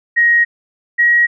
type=tone pair in turn; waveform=sine; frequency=1883 / 1900.5 Hz; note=A#6 / A#6; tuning=+17 / +33 cents; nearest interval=unison; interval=16 cents; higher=second; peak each=-8 dBFS; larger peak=neither; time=0.16-0.45 / 0.98-1.27 s; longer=neither; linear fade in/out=20 ms; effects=none